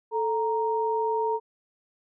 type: tone pair together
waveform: sine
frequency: 440 / 932.3 Hz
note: A4 / A#5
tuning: 0 / 0 cents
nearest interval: octave + minor second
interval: 1300 cents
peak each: -26 dBFS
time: 0.11-1.4 s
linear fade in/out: 50 ms
effects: none